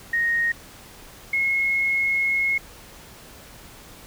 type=tone pair in turn; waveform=sine; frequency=1864.7 / 2168 Hz; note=A#6 / C#7; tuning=0 / -39 cents; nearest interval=minor third; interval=261 cents; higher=second; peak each=-19 dBFS; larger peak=neither; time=0.13-0.52 / 1.33-2.58 s; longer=second; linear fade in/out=5 ms; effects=pink hiss -45 dBFS RMS until 4.06 s